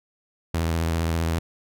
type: tone with vibrato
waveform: sawtooth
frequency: 82.41 Hz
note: E2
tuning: in tune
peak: -18 dBFS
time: 0.54-1.39 s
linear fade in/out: 5 ms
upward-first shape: sine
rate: 15 Hz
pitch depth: 44 cents each way
effects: none